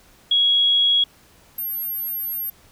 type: tone pair in turn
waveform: sine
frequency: 3322 / 12604 Hz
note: G#7 / G9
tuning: 0 / +8 cents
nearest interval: octave + major seventh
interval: 2308 cents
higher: second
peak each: -14 / -24 dBFS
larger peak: first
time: 0.31-1.04 / 1.58-2.5 s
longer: second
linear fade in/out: 5 ms
effects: pink hiss -53 dBFS RMS until 2.71 s